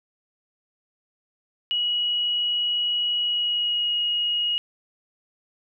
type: tone with pitch glide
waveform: sine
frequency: 2913 to 2886 Hz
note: F#7 to F#7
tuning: -28 to -44 cents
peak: -21 dBFS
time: 1.71-4.58 s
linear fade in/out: 0 ms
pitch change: -16 cents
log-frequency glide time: 3.2-3.98 s
effects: none